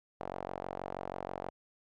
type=tone with band-pass filter; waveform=sawtooth; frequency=46.25 Hz; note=F#1; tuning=in tune; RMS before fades=-41 dBFS; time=0.2-1.5 s; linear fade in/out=10 ms; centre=700 Hz; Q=2.1; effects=none